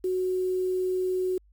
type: tone with quantisation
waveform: sine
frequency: 369.6 Hz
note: F#4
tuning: 2 cents flat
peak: -24 dBFS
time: 0.04-1.38 s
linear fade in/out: 5 ms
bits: 8
effects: added 50 Hz sine -56 dBFS peak until 1.52 s